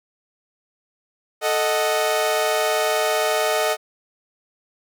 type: chord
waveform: sawtooth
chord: D# diminished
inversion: second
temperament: equal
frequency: 440 / 622.3 / 740 Hz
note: A4 / D#5 / F#5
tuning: 0 / 0 / 0 cents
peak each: -20 / -17 / -22 dBFS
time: 1.41-3.77 s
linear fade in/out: 50 ms
effects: none